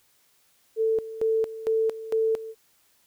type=tone with tremolo; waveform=sine; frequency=444.6 Hz; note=A4; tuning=18 cents sharp; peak=-20 dBFS; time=0.76-2.55 s; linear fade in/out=50 ms; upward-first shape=square; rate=2.2 Hz; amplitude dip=80%; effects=white hiss -64 dBFS RMS until 3.06 s